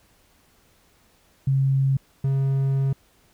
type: tone pair in turn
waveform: sine / triangle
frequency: 135.3 / 135.89 Hz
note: C#3 / C#3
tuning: -42 / -34 cents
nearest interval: unison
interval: 8 cents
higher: second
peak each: -17 / -17 dBFS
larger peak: neither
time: 1.47-1.97 / 2.24-2.93 s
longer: second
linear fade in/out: 5 ms
effects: pink hiss -60 dBFS RMS until 3.33 s